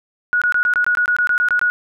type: tone bursts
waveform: sine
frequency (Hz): 1456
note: F#6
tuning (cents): -28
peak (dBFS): -13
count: 13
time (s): 0.33-1.7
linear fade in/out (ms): 0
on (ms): 86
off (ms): 21
effects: none